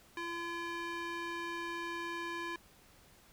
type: tone with band-pass filter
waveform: square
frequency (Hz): 340.4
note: F4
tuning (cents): -44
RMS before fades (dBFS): -40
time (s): 0.17-2.56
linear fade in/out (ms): 2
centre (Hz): 1700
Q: 1
effects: pink hiss -62 dBFS RMS until 3.32 s